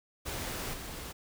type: noise with level steps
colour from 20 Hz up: pink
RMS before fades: -37 / -42 dBFS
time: 0.25-1.13 s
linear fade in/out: 20 ms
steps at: 0.73 s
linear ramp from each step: 10 ms
effects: none